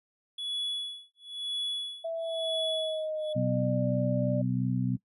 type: tone with tremolo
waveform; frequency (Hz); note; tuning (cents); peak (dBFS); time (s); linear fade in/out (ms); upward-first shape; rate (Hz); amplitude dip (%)
triangle; 3397; G#7; +38; -28; 0.38-3.33; 5; sine; 1; 100
type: tone with pitch glide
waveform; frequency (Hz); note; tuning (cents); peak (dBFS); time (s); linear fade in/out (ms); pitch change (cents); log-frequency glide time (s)
sine; 659.3 to 590.8; E5 to D5; 0 to +10; -30; 2.04-4.42; 10; -190; 2.26-3.88
type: harmonic tone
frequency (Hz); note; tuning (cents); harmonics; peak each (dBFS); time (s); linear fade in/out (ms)
63; B1; +35; 2 / 3 / 4; -29 / -31 / -32; 3.35-4.97; 20
effects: noise-tail reverb RT60 0.1 s tail -21 dB re dry + resampled to 32000 Hz